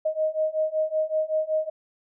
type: beating tone pair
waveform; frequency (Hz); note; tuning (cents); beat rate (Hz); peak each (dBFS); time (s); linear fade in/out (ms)
sine; 622.3 / 627.6; D#5 / D#5; 0 / +15; 5.3; -26 / -25; 0.05-1.7; 10
effects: none